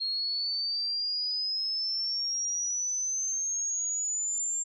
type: exponential sweep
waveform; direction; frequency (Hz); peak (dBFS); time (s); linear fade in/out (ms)
sine; up; 4240 to 7400; -28; 0-4.64; 20
effects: none